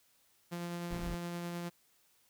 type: tone with tremolo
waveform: sawtooth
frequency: 173 Hz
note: F3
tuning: 16 cents flat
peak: -33 dBFS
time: 0.51-1.7 s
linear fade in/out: 20 ms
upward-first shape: triangle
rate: 9.7 Hz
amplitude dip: 25%
type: noise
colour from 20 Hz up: brown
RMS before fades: -41 dBFS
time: 0.9-1.15 s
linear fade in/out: 10 ms
effects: white hiss -70 dBFS RMS until 2.29 s